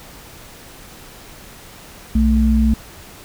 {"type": "tone pair together", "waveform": "sine", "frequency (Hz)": [62, 220.9], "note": ["B1", "A3"], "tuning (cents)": [7, 7], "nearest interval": "octave + minor seventh", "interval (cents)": 2200, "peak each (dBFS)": -14, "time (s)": [2.15, 2.74], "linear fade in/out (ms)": 5, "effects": ["pink hiss -40 dBFS RMS until 3.24 s"]}